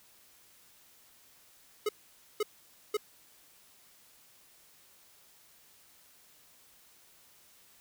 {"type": "tone bursts", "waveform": "square", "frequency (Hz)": 423.2, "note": "G#4", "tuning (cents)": 33, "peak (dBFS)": -28, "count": 3, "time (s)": [1.86, 2.97], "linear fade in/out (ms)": 5, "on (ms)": 30, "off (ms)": 510, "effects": ["white hiss -61 dBFS RMS until 7.8 s"]}